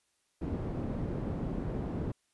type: low-pass noise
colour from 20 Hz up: white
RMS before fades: -35 dBFS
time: 0.41-2.12 s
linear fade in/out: 10 ms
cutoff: 280 Hz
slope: 12 dB/octave
effects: white hiss -75 dBFS RMS until 2.33 s + resampled to 24000 Hz